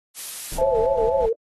blue noise, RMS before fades -31 dBFS, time 0.14-0.61 s, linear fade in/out 50 ms
brown noise with tremolo, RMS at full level -32 dBFS, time 0.52-1.29 s, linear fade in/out 2 ms, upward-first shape square, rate 4.4 Hz, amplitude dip 55%
sine chord, A minor, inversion first, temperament equal with one note detuned, 523.3 / 659.3 / 866.4 Hz, C5 / E5 / A5, 0 / 0 / -27 cents, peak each -26 dBFS, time 0.58-1.26 s, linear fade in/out 5 ms
sine tone with vibrato, 493.9 Hz, B4, in tune, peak -18 dBFS, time 0.61-1.33 s, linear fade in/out 5 ms, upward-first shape sine, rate 4.1 Hz, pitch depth 190 cents each way
effects AAC 32 kbps

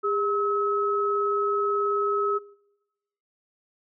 sine tone pair together, 405.9 / 1287.4 Hz, G#4 / E6, -40 / -41 cents, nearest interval octave + minor sixth, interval 1999 cents, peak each -25 dBFS, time 0.03-2.39 s, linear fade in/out 20 ms, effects noise-tail reverb RT60 0.9 s tail -21 dB re dry

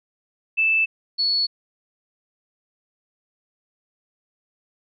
sine tone pair in turn, 2637 / 4403 Hz, E7 / C#8, 0 / -13 cents, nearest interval major sixth, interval 887 cents, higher second, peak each -16 / -18 dBFS, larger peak first, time 0.57-0.86 / 1.18-1.47 s, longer neither, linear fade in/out 20 ms, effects none

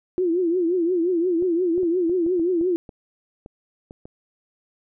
sine tone with vibrato, 349.2 Hz, F4, in tune, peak -18 dBFS, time 0.18-2.76 s, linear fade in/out 0 ms, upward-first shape triangle, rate 5.7 Hz, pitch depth 140 cents each way
clicks, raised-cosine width 2 ms, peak -26 dBFS, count 11, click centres 1.424 / 1.779 / 1.832 / 2.096 / 2.264 / 2.396 / 2.612 / 2.892 / 3.461 / 3.909 / 4.055 s
effects none

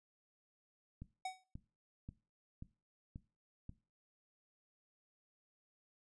click train, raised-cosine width 5 ms, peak -35 dBFS, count 6, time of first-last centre 1.02-3.694 s, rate 1.87 Hz
square tone with exponential decay, 750 Hz, F#5, 23 cents sharp, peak -37 dBFS, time 1.25-1.44 s, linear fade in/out 5 ms, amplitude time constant 40 ms
effects noise-tail reverb RT60 0.3 s tail -17 dB re dry + resampled to 22050 Hz

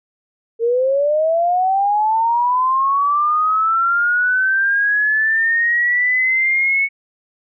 sine linear sweep, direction up, 451.7 to 2217 Hz, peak -13 dBFS, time 0.59-6.89 s, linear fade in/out 50 ms, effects none

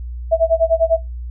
sine tone with tremolo, 656 Hz, E5, 9 cents flat, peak -8 dBFS, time 0.31-0.98 s, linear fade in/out 20 ms, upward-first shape sine, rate 10 Hz, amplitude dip 100%, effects noise-tail reverb RT60 0.2 s tail -21 dB re dry + added 60 Hz sine -25 dBFS peak until 1.3 s

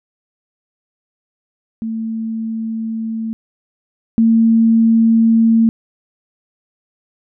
sine tone pair in turn, 223.8 / 226.5 Hz, A3 / A#3, +30 / -50 cents, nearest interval unison, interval 20 cents, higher second, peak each -19 / -8 dBFS, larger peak second, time 1.82-3.33 / 4.18-5.69 s, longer neither, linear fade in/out 0 ms, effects none

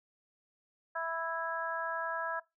harmonic tone, 329.6 Hz, E4, in tune, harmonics 2 / 3 / 4 / 5, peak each -38 / -39 / -39 / -38 dBFS, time 0.95-2.4 s, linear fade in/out 10 ms, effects noise-tail reverb RT60 0.2 s tail -20 dB re dry

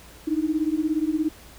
sine beating tone pair, 302.8 / 319.8 Hz, D#4 / D#4, -47 / +48 cents, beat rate 17 Hz, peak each -24 dBFS, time 0.27-1.29 s, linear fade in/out 10 ms, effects added 59 Hz sine -51 dBFS peak until 1.58 s + pink hiss -48 dBFS RMS until 1.58 s

